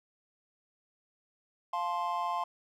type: chord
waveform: triangle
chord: F major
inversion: none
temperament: just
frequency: 698.5 / 873.1 / 1047.7 Hz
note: F5 / A5 / C6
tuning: 0 / -14 / +2 cents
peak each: -34 / -34 / -31 dBFS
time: 1.73-2.44 s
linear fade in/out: 5 ms
effects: none